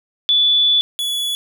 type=tone pair in turn; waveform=sine / 45% pulse; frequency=3460 / 3408 Hz; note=A7 / G#7; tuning=-30 / +44 cents; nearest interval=unison; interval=26 cents; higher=first; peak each=-11 / -19 dBFS; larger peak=first; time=0.29-0.81 / 0.99-1.35 s; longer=first; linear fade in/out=0 ms; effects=none